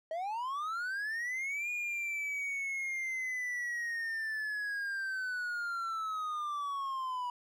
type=linear two-way sweep; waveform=triangle; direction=up then down; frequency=622.3 to 2447 to 972 Hz; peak=-32 dBFS; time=0.11-7.3 s; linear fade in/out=2 ms; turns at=1.7 s; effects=none